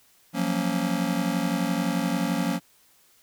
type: chord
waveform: square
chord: Gb major seventh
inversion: third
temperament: just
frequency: 173.43 / 185 / 231.2 / 277.5 Hz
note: F3 / Gb3 / Bb3 / Db4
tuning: -12 / 0 / -14 / +2 cents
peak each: -30 dBFS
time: 0.33-2.6 s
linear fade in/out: 50 ms
effects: white hiss -60 dBFS RMS until 3.22 s